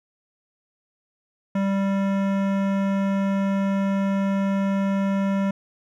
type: tone with hard clipping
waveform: sine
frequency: 196 Hz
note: G3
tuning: in tune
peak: -22 dBFS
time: 1.55-5.51 s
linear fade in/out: 5 ms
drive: 17 dB
effects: none